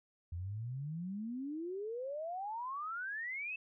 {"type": "exponential sweep", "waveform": "sine", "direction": "up", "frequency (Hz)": [82.41, 2659], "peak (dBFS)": -38, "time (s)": [0.32, 3.56], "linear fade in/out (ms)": 5, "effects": []}